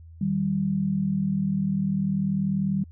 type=tone pair together; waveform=sine; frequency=154.69 / 194.9 Hz; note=D#3 / G3; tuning=-10 / -10 cents; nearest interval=major third; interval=400 cents; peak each=-28 / -23 dBFS; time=0.21-2.84 s; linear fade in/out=5 ms; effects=added 82 Hz sine -43 dBFS peak until 2.91 s